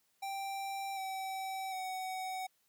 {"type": "tone with pitch steps", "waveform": "square", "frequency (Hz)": [784, 767, 750.3], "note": ["G5", "G5", "F#5"], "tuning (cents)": [0, -38, 24], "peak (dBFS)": -38, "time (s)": [0.22, 2.47], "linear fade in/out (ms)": 10, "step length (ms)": 750, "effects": ["white hiss -75 dBFS RMS until 2.68 s", "high-pass 80 Hz 12 dB/octave"]}